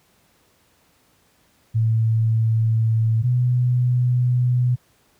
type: tone pair in turn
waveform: sine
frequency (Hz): 112.2 / 123.93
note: A2 / B2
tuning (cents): +34 / +6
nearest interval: major second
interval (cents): 172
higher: second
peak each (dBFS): -15 / -15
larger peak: neither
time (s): 1.74-3.23 / 3.23-4.76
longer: second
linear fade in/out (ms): 20
effects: pink hiss -60 dBFS RMS until 5.19 s + high-pass 60 Hz 12 dB/octave